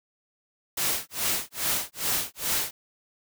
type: noise with tremolo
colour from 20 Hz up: white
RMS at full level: -25 dBFS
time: 0.77-2.71 s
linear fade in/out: 5 ms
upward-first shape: sine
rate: 2.4 Hz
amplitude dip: 100%
effects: none